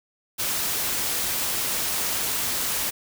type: noise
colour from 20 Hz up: white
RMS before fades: -26 dBFS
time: 0.38-2.91 s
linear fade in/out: 20 ms
effects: none